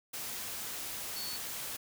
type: tone in noise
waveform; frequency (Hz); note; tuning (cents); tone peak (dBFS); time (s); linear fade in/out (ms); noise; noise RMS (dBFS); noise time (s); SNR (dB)
sine; 4435; C#8; 0; -40; 1.16-1.37; 10; white; -40; 0.13-1.77; -3
effects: none